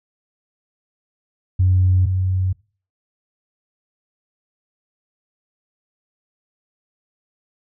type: tone pair in turn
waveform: sine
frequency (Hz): 92.2 / 93.16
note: F#2 / F#2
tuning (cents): -6 / +12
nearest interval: unison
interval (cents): 18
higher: second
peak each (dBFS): -11 / -16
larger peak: first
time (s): 1.59-2.06 / 2.06-2.53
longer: neither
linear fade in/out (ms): 10
effects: noise-tail reverb RT60 0.4 s tail -24 dB re dry + tanh soft clip ceiling -7 dBFS